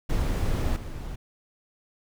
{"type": "noise with level steps", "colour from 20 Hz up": "brown", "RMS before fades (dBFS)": [-25, -35], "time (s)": [0.09, 1.16], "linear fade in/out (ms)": 10, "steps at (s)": 0.76, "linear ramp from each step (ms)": 5, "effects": []}